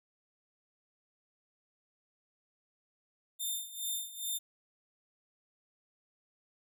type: tone with tremolo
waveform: 5% pulse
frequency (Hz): 3610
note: A7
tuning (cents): +44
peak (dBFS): -25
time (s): 3.39-4.39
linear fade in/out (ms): 20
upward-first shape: sine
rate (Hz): 2.4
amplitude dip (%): 80
effects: none